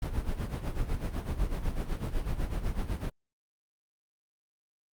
brown noise with tremolo, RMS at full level -29 dBFS, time 0.02-3.1 s, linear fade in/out 5 ms, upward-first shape sine, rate 8 Hz, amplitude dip 70%, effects Opus 48 kbps

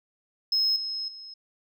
sine tone with level steps, 5160 Hz, E8, 38 cents flat, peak -19 / -29 / -40 dBFS, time 0.52-1.34 s, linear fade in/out 5 ms, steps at 0.76 / 1.08 s, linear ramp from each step 2 ms, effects tanh soft clip ceiling -19 dBFS

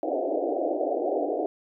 white band-pass noise, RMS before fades -27 dBFS, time 0.03-1.46 s, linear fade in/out 0 ms, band 280 to 740 Hz, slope 96 dB/octave, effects none

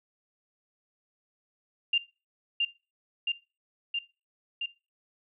sine tone with echo, 2794 Hz, F7, in tune, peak -21 dBFS, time 1.93-1.98 s, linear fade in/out 5 ms, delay 670 ms, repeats 4, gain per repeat -2 dB, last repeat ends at 4.66 s, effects noise-tail reverb RT60 0.3 s tail -19 dB re dry

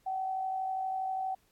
sine tone with amplitude modulation, 760 Hz, F#5, 46 cents sharp, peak -29 dBFS, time 0.06-1.35 s, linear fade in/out 10 ms, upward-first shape sine, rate 52.4 Hz, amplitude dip 40%, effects pink hiss -70 dBFS RMS until 1.51 s + AAC 64 kbps

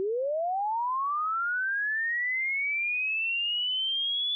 sine linear sweep, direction up, 370 to 3467 Hz, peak -26 dBFS, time 0-4.35 s, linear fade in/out 0 ms, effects none

